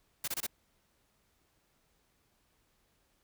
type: noise bursts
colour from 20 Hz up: white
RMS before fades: -35 dBFS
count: 4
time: 0.24-0.467 s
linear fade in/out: 5 ms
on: 38 ms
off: 25 ms
effects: pink hiss -73 dBFS RMS until 3.23 s